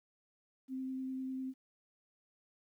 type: tone with vibrato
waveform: sine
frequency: 261.6 Hz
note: C4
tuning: in tune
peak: -37 dBFS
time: 0.68-1.54 s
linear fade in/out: 50 ms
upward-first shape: sine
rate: 10 Hz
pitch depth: 9 cents each way
effects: 12-bit